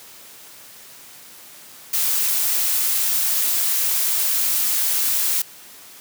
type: noise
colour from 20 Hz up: blue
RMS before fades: -20 dBFS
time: 1.93-5.42 s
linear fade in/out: 5 ms
effects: white hiss -43 dBFS RMS until 6 s + high-pass 100 Hz 12 dB/octave